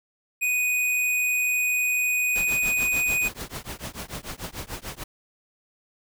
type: tone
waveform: square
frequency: 2486 Hz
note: D#7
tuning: 2 cents flat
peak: -22 dBFS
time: 0.41-3.29 s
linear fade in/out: 20 ms
type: noise with tremolo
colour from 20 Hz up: pink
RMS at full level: -32 dBFS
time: 2.35-5.04 s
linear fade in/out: 10 ms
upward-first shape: triangle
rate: 6.8 Hz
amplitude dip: 100%
effects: none